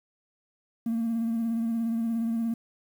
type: tone with vibrato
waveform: triangle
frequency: 228.9 Hz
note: A#3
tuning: 31 cents flat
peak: -22 dBFS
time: 0.86-2.54 s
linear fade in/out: 5 ms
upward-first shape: sine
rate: 17 Hz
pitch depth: 31 cents each way
effects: tanh soft clip ceiling -21 dBFS + 9-bit